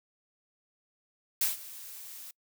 blue noise with ADSR envelope, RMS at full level -26 dBFS, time 1.41-2.31 s, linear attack 4 ms, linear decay 150 ms, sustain -19 dB, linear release 4 ms, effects noise-tail reverb RT60 0.1 s tail -26 dB re dry

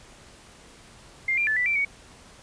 sine tone with pitch steps, 2108 / 2384 / 1742 / 1976 / 2344 / 2241 Hz, C7 / D7 / A6 / B6 / D7 / C#7, +12 / +25 / -18 / 0 / -4 / +18 cents, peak -21 dBFS, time 1.28-1.85 s, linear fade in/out 5 ms, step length 95 ms, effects pink hiss -50 dBFS RMS until 2.42 s + resampled to 22050 Hz

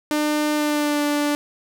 sawtooth tone with pitch glide, 300 to 292.8 Hz, D4 to D4, +37 to -5 cents, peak -15 dBFS, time 0.11-1.35 s, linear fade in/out 0 ms, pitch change -42 cents, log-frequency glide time 0.55-1.02 s, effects none

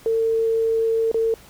sine tone with dropouts, 451.2 Hz, A4, 44 cents sharp, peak -17 dBFS, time 0.06-1.34 s, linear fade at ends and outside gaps 1 ms, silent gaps 1.115-1.144 s, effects added 50 Hz sine -52 dBFS peak until 1.49 s + pink hiss -48 dBFS RMS until 1.49 s

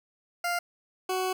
20% pulse tone pair in turn, 698.5 / 372.3 Hz, F5 / F#4, 0 / +11 cents, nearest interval major seventh, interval 1089 cents, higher first, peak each -22 dBFS, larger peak neither, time 0.44-0.59 / 1.09-1.33 s, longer second, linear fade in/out 5 ms, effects none

